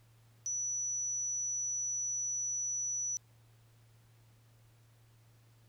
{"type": "tone", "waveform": "sine", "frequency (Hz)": 5920, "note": "F#8", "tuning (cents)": 0, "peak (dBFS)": -33, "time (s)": [0.46, 3.17], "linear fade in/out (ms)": 0, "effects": ["added 114 Hz sine -61 dBFS peak until 5.68 s", "pink hiss -70 dBFS RMS until 5.68 s"]}